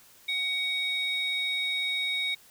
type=tone pair together; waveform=sine; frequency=2246 / 3758 Hz; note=C#7 / A#7; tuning=+22 / +13 cents; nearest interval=major sixth; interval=891 cents; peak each=-28 dBFS; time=0.28-2.35 s; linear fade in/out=10 ms; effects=tanh soft clip ceiling -22 dBFS + white hiss -56 dBFS RMS until 2.5 s